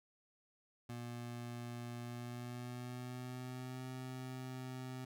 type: tone with pitch glide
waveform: 25% pulse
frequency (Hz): 120 to 128.61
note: B2 to C3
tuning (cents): -49 to -29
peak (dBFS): -40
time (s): 0.89-5.05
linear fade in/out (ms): 5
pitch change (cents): +120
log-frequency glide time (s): 2.03-3.85
effects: none